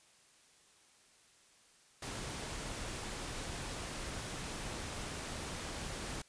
pink noise, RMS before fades -42 dBFS, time 2.02-6.22 s, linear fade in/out 5 ms, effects white hiss -65 dBFS RMS until 6.28 s + resampled to 22050 Hz

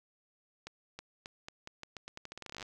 accelerating click train, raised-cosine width 0.2 ms, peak -26 dBFS, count 23, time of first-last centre 0.67-2.627 s, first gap 320 ms, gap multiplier 0.84, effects none

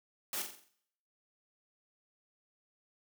white noise with echo, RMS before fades -37 dBFS, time 0.33-0.42 s, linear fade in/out 2 ms, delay 44 ms, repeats 6, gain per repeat -6 dB, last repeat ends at 0.684 s, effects noise-tail reverb RT60 0.7 s tail -18 dB re dry + high-pass 200 Hz 12 dB/octave

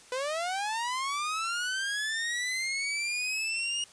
sawtooth linear sweep, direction up, 492.7 to 2872 Hz, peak -26 dBFS, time 0.12-3.84 s, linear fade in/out 2 ms, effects white hiss -54 dBFS RMS until 3.92 s + resampled to 22050 Hz

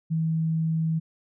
sine tone, 161.2 Hz, E3, 38 cents flat, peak -22 dBFS, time 0.1-1 s, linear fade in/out 20 ms, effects none

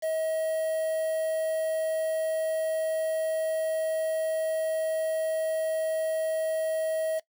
triangle tone with quantisation, 637 Hz, D#5, 41 cents sharp, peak -24 dBFS, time 0.02-7.2 s, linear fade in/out 20 ms, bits 7, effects noise-tail reverb RT60 0.1 s tail -19 dB re dry

